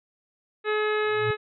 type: harmonic tone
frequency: 425.6 Hz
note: G#4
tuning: 42 cents sharp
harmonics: 1 / 2 / 3 / 4 / 5 / 6 / 7 / 8 / 9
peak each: -24 / -36 / -31 / -31 / -36 / -37 / -45 / -49 / -40 dBFS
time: 0.64-1.37 s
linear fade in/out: 50 ms
type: tone with exponential growth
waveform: sine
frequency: 116.54 Hz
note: A#2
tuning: in tune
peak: -25 dBFS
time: 1.01-1.31 s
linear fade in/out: 5 ms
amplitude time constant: 64 ms
effects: none